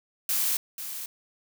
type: noise with echo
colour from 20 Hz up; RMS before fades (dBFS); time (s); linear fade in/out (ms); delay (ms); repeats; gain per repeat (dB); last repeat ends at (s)
blue; -26; 0.29-0.57; 2; 490; 1; -10; 1.06
effects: none